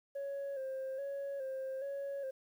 sine tone with vibrato, 543 Hz, C#5, 36 cents flat, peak -35 dBFS, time 0.15-2.31 s, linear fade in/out 10 ms, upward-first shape square, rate 1.2 Hz, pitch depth 44 cents each way, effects tanh soft clip ceiling -36 dBFS + 11-bit

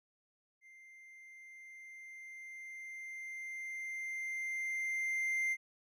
triangle tone with level ramp, 2093 Hz, C7, in tune, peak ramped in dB -54 to -29 dBFS, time 0.61-5.57 s, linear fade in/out 50 ms, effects none

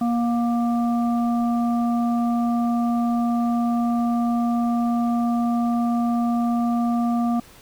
harmonic tone, 236.4 Hz, A#3, 24 cents sharp, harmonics 1 / 3 / 5, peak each -19 / -27 / -33 dBFS, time 0.01-7.4 s, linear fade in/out 5 ms, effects pink hiss -48 dBFS RMS until 7.61 s

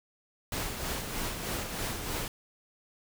pink noise with tremolo, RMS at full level -33 dBFS, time 0.52-2.28 s, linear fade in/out 2 ms, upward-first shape sine, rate 3.2 Hz, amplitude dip 45%, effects none

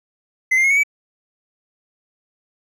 triangle tone with pitch steps, 2045 / 2104 / 2164 / 2226 / 2290 Hz, C7 / C7 / C#7 / C#7 / D7, -40 / +9 / -42 / +7 / -44 cents, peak -11 dBFS, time 0.51-0.835 s, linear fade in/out 10 ms, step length 65 ms, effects none

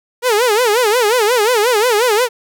sawtooth tone with vibrato, 456.5 Hz, A#4, 36 cents flat, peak -7 dBFS, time 0.22-2.29 s, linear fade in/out 50 ms, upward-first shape sine, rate 5.6 Hz, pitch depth 190 cents each way, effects none

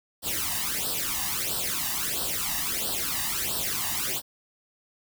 white noise with flanger, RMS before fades -29 dBFS, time 0.22-4.22 s, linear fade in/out 50 ms, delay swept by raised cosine 0.22 to 1.08 ms, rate 1.5 Hz, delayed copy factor +0.8, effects none

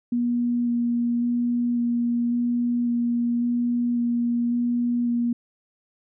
sine tone with vibrato, 239.2 Hz, A#3, 45 cents sharp, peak -20 dBFS, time 0.12-5.33 s, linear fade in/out 5 ms, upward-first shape square, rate 0.91 Hz, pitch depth 9 cents each way, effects none

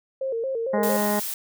sine tone with vibrato, 493.9 Hz, B4, in tune, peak -24 dBFS, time 0.21-0.97 s, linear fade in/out 5 ms, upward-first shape square, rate 4.4 Hz, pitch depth 130 cents each way
harmonic tone, 207.7 Hz, G#3, in tune, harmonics 1 / 2 / 3 / 4 / 5 / 6 / 7 / 8 / 9 / 10, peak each -25 / -29 / -27 / -29 / -33 / -45 / -39 / -47 / -36 / -49 dBFS, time 0.73-1.2 s, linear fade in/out 10 ms
blue noise, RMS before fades -30 dBFS, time 0.83-1.34 s, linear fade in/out 2 ms
effects none

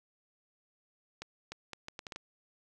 accelerating click train, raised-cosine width 0.2 ms, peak -24 dBFS, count 8, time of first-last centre 1.22-2.16 s, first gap 300 ms, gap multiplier 0.71, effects none

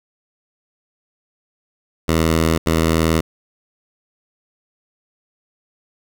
10% pulse tone bursts at uneven times, 81.1 Hz, E2, 28 cents flat, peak -6 dBFS, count 2, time 2.08-2.58 / 2.66-3.21 s, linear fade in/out 10 ms, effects none

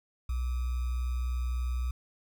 sine tone with sample-and-hold, 61.74 Hz, B1, in tune, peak -28 dBFS, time 0.29-1.91 s, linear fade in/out 5 ms, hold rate 1225 Hz, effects none

